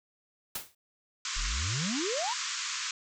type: noise with exponential decay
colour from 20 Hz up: white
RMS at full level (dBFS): -32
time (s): 0.55-0.75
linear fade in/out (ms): 5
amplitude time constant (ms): 43
type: band-pass noise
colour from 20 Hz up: white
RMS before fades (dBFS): -35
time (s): 1.25-2.91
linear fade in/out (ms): 2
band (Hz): 1000 to 7500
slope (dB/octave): 96
type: exponential sweep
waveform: triangle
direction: up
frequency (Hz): 31.46 to 1046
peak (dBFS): -29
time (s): 1.36-2.34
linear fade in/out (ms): 10
effects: none